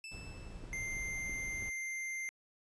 sawtooth tone with exponential decay, 2637 Hz, E7, in tune, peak -40 dBFS, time 0.04-1.06 s, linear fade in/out 2 ms, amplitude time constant 220 ms
brown noise, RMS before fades -47 dBFS, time 0.11-1.7 s, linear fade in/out 10 ms
click train, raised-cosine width 3 ms, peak -36 dBFS, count 4, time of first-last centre 0.64-1.624 s, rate 3.05 Hz
square tone, 2093 Hz, C7, in tune, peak -38 dBFS, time 0.73-2.29 s, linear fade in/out 0 ms
effects resampled to 22050 Hz

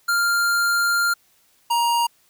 square tone pair in turn, 1396.9 / 941.8 Hz, F6 / A#5, 0 / +18 cents, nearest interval perfect fifth, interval 682 cents, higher first, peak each -18 dBFS, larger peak neither, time 0.08-1.14 / 1.7-2.07 s, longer first, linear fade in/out 10 ms, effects white hiss -60 dBFS RMS until 2.29 s

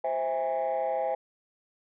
sine chord, C augmented, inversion none, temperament just, 523.3 / 654.1 / 817.6 Hz, C5 / E5 / G#5, 0 / -14 / -27 cents, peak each -29 dBFS, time 0.04-1.15 s, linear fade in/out 5 ms, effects tanh soft clip ceiling -22 dBFS

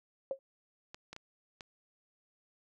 sine tone with exponential decay, 540 Hz, C#5, 45 cents flat, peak -28 dBFS, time 0.31-0.39 s, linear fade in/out 1 ms, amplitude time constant 17 ms
clicks, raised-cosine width 0.2 ms, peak -28 dBFS, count 4, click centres 0.945 / 1.13 / 1.164 / 1.608 s
effects none

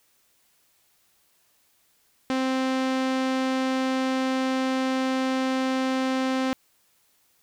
sawtooth tone with low-pass filter, 261.6 Hz, C4, in tune, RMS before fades -25 dBFS, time 2.3-6.53 s, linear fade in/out 0 ms, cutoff 5400 Hz, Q 0.68, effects white hiss -65 dBFS RMS until 7.42 s

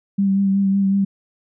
sine tone with vibrato, 196 Hz, G3, in tune, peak -14 dBFS, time 0.18-1.05 s, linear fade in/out 10 ms, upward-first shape sine, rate 5.4 Hz, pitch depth 23 cents each way, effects none

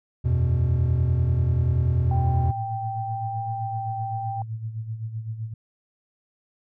triangle chord, E suspended second, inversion none, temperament just, 82.41 / 92.71 / 123.61 Hz, E2 / F#2 / B2, 0 / +4 / +2 cents, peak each -20 / -25 / -19 dBFS, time 0.24-2.52 s, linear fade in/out 20 ms
sine tone with vibrato, 784 Hz, G5, in tune, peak -28 dBFS, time 2.11-4.42 s, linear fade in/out 2 ms, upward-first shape triangle, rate 0.95 Hz, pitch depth 9 cents each way
sine tone with tremolo, 111.3 Hz, A2, 20 cents sharp, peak -26 dBFS, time 2.45-5.54 s, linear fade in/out 5 ms, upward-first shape sine, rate 7.8 Hz, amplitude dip 65%
effects tanh soft clip ceiling -10 dBFS

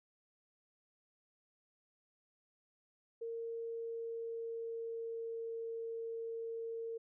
sine tone with pitch glide, 460 to 456.8 Hz, A#4 to A#4, -23 to -35 cents, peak -39 dBFS, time 3.21-6.98 s, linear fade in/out 10 ms, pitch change -12 cents, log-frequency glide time 3.62-5.58 s, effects none

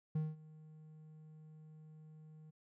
triangle tone with ADSR envelope, 155.56 Hz, D#3, in tune, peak -30 dBFS, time 0.15-2.51 s, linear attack 7 ms, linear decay 200 ms, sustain -22 dB, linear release 14 ms, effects none

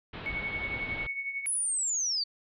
pink low-pass noise, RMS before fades -40 dBFS, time 0.13-1.07 s, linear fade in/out 5 ms, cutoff 3800 Hz, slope 48 dB/octave
sine tone with tremolo, 2217 Hz, C#7, in tune, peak -29 dBFS, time 0.26-1.46 s, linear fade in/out 0 ms, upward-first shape triangle, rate 11 Hz, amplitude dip 70%
sine linear sweep, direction down, 10640 to 4466 Hz, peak -27 dBFS, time 1.46-2.24 s, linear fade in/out 10 ms
effects none

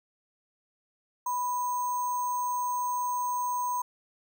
sine tone with sample-and-hold, 987.8 Hz, B5, in tune, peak -27 dBFS, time 1.26-3.82 s, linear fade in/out 5 ms, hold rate 7350 Hz, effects none

